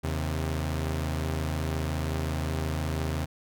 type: tone pair together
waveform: sawtooth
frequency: 79.2 / 132.78 Hz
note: D#2 / C3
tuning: +31 / +26 cents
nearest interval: major sixth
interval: 895 cents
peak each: -25 / -29 dBFS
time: 0.03-3.26 s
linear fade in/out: 20 ms
effects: none